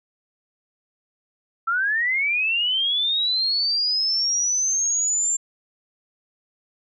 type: linear sweep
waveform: sine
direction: up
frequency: 1318.5 to 7360 Hz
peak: -19 dBFS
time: 1.67-5.37 s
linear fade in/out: 10 ms
effects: none